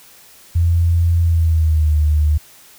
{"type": "tone with pitch glide", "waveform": "sine", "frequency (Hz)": [84.9, 75.64], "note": ["F2", "D#2"], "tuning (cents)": [-48, -48], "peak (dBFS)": -11, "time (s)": [0.55, 2.38], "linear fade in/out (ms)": 10, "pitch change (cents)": -200, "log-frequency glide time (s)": [1.21, 1.96], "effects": ["white hiss -45 dBFS RMS until 2.78 s"]}